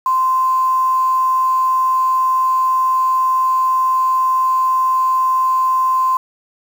sine tone with quantisation, 1039 Hz, C6, 12 cents flat, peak -12 dBFS, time 0.06-6.17 s, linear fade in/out 2 ms, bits 6, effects none

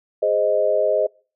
sine chord, Ab major, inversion none, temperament equal, 415.3 / 523.3 / 622.3 Hz, Ab4 / C5 / Eb5, 0 / 0 / 0 cents, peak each -23 / -21 / -18 dBFS, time 0.22-1.07 s, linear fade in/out 10 ms, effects noise-tail reverb RT60 0.4 s tail -26 dB re dry

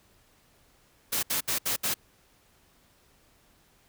white noise bursts, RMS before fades -28 dBFS, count 5, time 1.12-1.942 s, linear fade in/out 10 ms, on 110 ms, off 68 ms, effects pink hiss -63 dBFS RMS until 3.88 s

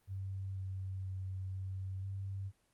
sine tone with pitch steps, 96.3 / 95 / 94.4 / 95 / 97.3 Hz, G2 / F#2 / F#2 / F#2 / G2, -30 / +46 / +35 / +46 / -12 cents, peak -38 dBFS, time 0.07-2.52 s, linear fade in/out 50 ms, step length 490 ms, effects pink hiss -74 dBFS RMS until 2.73 s + Opus 32 kbps

